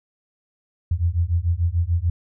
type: beating tone pair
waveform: sine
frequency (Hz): 82.41 / 89.21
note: E2 / F2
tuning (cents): 0 / +37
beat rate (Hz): 6.8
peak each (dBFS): -21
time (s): 0.91-2.1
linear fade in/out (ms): 5
effects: none